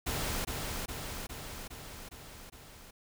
pink noise with echo, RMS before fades -34 dBFS, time 0.06-0.45 s, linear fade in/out 10 ms, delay 410 ms, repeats 6, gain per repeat -3 dB, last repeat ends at 2.91 s, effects none

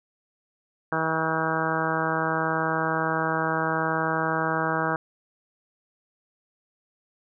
harmonic tone with a mistuned harmonic, 160.7 Hz, E3, 44 cents flat, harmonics 1 / 2 / 3 / 4 / 5 / 6 / 7 / 8 / 9 / 10, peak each -32 / -32 / -32 / -32 / -32 / -32 / -32 / -32 / -32 / -32 dBFS, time 0.92-4.96 s, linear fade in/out 2 ms, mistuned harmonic 10, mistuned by -22 cents, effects none

